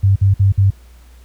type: tone bursts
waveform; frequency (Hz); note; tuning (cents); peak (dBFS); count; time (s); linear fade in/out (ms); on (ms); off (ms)
sine; 98; G2; 0; -8; 4; 0.03-0.706; 10; 130; 52
effects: added 60 Hz sine -40 dBFS peak until 1.24 s + pink hiss -52 dBFS RMS until 1.24 s